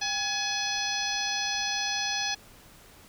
harmonic tone with a mistuned harmonic, 845 Hz, G#5, 30 cents sharp, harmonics 1 / 2 / 3 / 4 / 5 / 6 / 7, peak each -35 / -35 / -35 / -35 / -35 / -35 / -35 dBFS, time 0.01-2.35 s, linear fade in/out 10 ms, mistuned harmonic 1, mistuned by -91 cents, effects pink hiss -53 dBFS RMS until 3.08 s

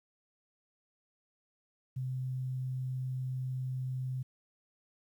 sine tone, 129.1 Hz, C3, 23 cents flat, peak -33 dBFS, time 1.96-4.23 s, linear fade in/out 10 ms, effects 11-bit

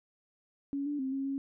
sine tone with pitch steps, 279.7 / 291.3 / 264.3 / 271.5 / 274 Hz, C#4 / D4 / C4 / C#4 / C#4, +16 / -14 / +18 / -36 / -20 cents, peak -31 dBFS, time 0.73-1.38 s, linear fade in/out 0 ms, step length 130 ms, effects none

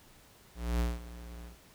square tone with ADSR envelope, 59.1 Hz, A#1, 24 cents sharp, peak -27 dBFS, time 0.54-1.59 s, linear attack 260 ms, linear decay 190 ms, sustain -17 dB, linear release 140 ms, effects pink hiss -59 dBFS RMS until 1.74 s

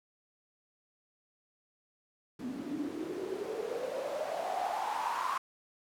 white noise with band-pass filter sweep, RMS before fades -36 dBFS, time 2.39-5.38 s, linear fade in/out 5 ms, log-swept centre 240 to 1100 Hz, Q 9, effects none

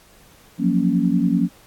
sine chord, Gb major seventh, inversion third, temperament equal, 174.61 / 185 / 233.1 / 277.2 Hz, F3 / Gb3 / Bb3 / Db4, 0 / 0 / 0 / 0 cents, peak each -21 dBFS, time 0.58-1.49 s, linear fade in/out 50 ms, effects pink hiss -51 dBFS RMS until 1.66 s + AAC 64 kbps

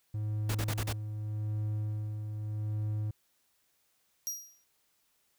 triangle tone with tremolo, 106.4 Hz, G#2, 42 cents sharp, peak -28 dBFS, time 0.14-3.11 s, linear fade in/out 5 ms, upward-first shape sine, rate 0.82 Hz, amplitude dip 45%
pink noise bursts, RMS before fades -36 dBFS, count 5, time 0.49-0.928 s, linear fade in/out 5 ms, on 58 ms, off 37 ms
sawtooth tone with exponential decay, 5720 Hz, F8, 41 cents sharp, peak -28 dBFS, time 4.27-4.64 s, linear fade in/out 0 ms, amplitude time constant 79 ms
effects white hiss -73 dBFS RMS until 5.38 s

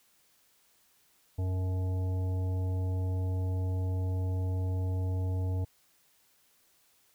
harmonic tone with a mistuned harmonic, 92.5 Hz, F#2, in tune, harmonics 1 / 3 / 5 / 7 / 9, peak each -28 / -43 / -45 / -49 / -52 dBFS, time 1.38-5.65 s, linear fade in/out 10 ms, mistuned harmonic 9, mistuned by +45 cents, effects white hiss -67 dBFS RMS until 7.14 s

